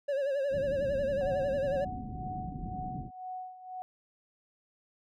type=tone with vibrato; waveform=triangle; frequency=554.4 Hz; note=C#5; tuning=in tune; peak=-26 dBFS; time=0.08-1.85 s; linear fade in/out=10 ms; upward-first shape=sine; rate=11 Hz; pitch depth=76 cents each way
type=low-pass noise; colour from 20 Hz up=white; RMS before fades=-40 dBFS; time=0.5-3.11 s; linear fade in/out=50 ms; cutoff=240 Hz; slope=24 dB/octave
type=tone with tremolo; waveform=sine; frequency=740 Hz; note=F#5; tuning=in tune; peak=-36 dBFS; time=1.21-3.82 s; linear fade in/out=0 ms; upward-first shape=sine; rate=2 Hz; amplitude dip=75%
effects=none